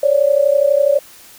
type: tone pair together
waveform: sine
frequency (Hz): 551 / 583.1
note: C#5 / D5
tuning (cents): -11 / -13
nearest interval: minor second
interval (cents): 98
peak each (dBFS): -13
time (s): 0.03-0.99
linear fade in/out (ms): 5
effects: white hiss -42 dBFS RMS until 1.38 s